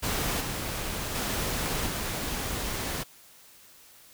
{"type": "noise with level steps", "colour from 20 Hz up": "pink", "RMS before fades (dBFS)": [-29, -33, -30, -32], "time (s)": [0.02, 3.04], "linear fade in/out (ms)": 20, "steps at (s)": [0.4, 1.14, 1.86], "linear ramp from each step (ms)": 20, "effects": ["white hiss -54 dBFS RMS until 4.13 s"]}